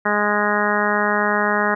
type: harmonic tone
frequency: 207.7 Hz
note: G#3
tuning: in tune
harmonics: 1 / 2 / 3 / 4 / 5 / 6 / 7 / 8 / 9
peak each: -25 / -25 / -25 / -25 / -25 / -25 / -25 / -25 / -25 dBFS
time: 0.05-1.75 s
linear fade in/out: 10 ms
effects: none